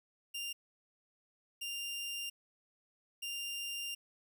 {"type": "tone bursts at uneven times", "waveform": "sawtooth", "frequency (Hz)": 2794, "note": "F7", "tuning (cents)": 0, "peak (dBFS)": -35, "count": 3, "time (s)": [[0.34, 0.53], [1.61, 2.3], [3.22, 3.95]], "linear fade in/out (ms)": 10, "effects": []}